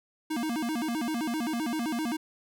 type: tone with vibrato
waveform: square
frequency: 271.2 Hz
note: C#4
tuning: 38 cents flat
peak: -29 dBFS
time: 0.3-2.17 s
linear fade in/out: 10 ms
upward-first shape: square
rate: 7.7 Hz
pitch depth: 250 cents each way
effects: none